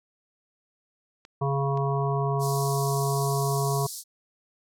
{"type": "clicks", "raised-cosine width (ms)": 0.2, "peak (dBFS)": -29, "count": 2, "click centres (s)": [1.251, 1.774]}
{"type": "harmonic tone", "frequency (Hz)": 138.59, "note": "C#3", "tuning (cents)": 0, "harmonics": [1, 3, 5, 7, 8], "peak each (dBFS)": [-25, -30, -32, -33, -34], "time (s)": [1.41, 3.87], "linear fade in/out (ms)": 10}
{"type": "high-pass noise", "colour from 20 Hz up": "white", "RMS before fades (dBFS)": -34, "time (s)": [2.39, 4.04], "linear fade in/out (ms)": 50, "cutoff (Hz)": 4200, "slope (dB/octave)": 48}
{"effects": ["low-pass 12000 Hz 12 dB/octave"]}